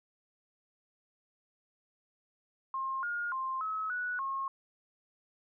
sine tone with pitch steps, 1065 / 1424 / 1053 / 1286 / 1473 / 1082 Hz, C6 / F6 / C6 / E6 / F#6 / C#6, +30 / +33 / +11 / -43 / -8 / -42 cents, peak -32 dBFS, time 2.74-4.48 s, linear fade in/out 2 ms, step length 290 ms, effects none

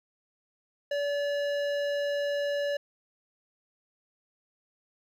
sine tone with hard clipping, 574 Hz, D5, 40 cents flat, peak -29 dBFS, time 0.91-2.77 s, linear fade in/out 5 ms, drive 14 dB, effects none

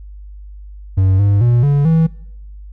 triangle tone with pitch steps, 95 / 100.7 / 120.1 / 142.9 / 162.3 Hz, F#2 / G2 / B2 / D3 / E3, +46 / +47 / -48 / -47 / -27 cents, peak -7 dBFS, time 0.97-2.07 s, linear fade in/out 10 ms, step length 220 ms, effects noise-tail reverb RT60 0.8 s tail -22 dB re dry + added 50 Hz sine -31 dBFS peak until 2.72 s

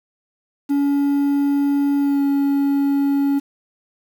triangle tone with pitch glide, 282.8 to 280.2 Hz, C#4 to C#4, +35 to +19 cents, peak -13 dBFS, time 0.69-3.4 s, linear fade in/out 20 ms, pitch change -16 cents, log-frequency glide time 1.99-2.22 s, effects 7-bit

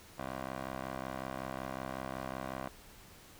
15% pulse tone with band-pass filter, 65.4 Hz, C2, in tune, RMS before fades -41 dBFS, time 0.18-2.69 s, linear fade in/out 10 ms, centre 870 Hz, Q 0.95, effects pink hiss -56 dBFS RMS until 3.39 s

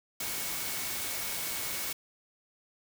sine tone in noise, 2217 Hz, C#7, in tune, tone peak -46 dBFS, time 0.2-1.93 s, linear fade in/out 5 ms, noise white, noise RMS -35 dBFS, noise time 0.2-1.93 s, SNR -14 dB, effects none

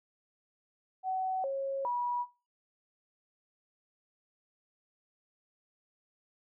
sine tone with pitch steps, 753 / 545 / 971 Hz, F#5 / C#5 / B5, +30 / -29 / -30 cents, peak -30 dBFS, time 1.03-2.26 s, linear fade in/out 50 ms, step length 410 ms, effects noise-tail reverb RT60 0.3 s tail -19 dB re dry

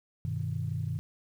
sine chord, G augmented, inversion none, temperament equal, 98 / 123.47 / 155.56 Hz, G2 / B2 / D#3, 0 / 0 / 0 cents, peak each -34 dBFS, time 0.25-0.99 s, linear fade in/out 0 ms, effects tanh soft clip ceiling -20 dBFS + 10-bit

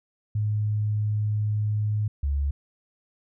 sine tone pair in turn, 105.8 / 70.61 Hz, G#2 / C#2, +33 / +33 cents, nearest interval perfect fifth, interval 700 cents, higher first, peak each -22 dBFS, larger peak neither, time 0.35-2.08 / 2.23-2.51 s, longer first, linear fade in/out 5 ms, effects none

